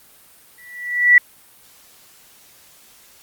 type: tone with exponential growth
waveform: sine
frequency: 1955 Hz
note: B6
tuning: 18 cents flat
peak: -4 dBFS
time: 0.58-1.18 s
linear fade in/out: 2 ms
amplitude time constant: 130 ms
effects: white hiss -49 dBFS RMS until 3.22 s + Opus 32 kbps